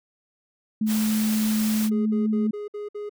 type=tone; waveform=sine; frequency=216.5 Hz; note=A3; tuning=28 cents flat; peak=-20 dBFS; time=0.81-2.51 s; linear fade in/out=5 ms
type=noise; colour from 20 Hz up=white; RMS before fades=-32 dBFS; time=0.86-1.9 s; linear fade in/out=50 ms
type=tone bursts; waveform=triangle; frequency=415.3 Hz; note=G#4; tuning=in tune; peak=-28 dBFS; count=6; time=1.91-3.095 s; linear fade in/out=10 ms; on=150 ms; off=57 ms
effects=none